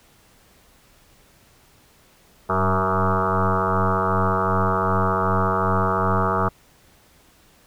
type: tone with frequency modulation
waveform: sine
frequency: 659.3 Hz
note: E5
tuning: in tune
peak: -17 dBFS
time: 2.49-6.49 s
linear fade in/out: 10 ms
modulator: 94 Hz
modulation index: 7.3
effects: pink hiss -55 dBFS RMS until 7.66 s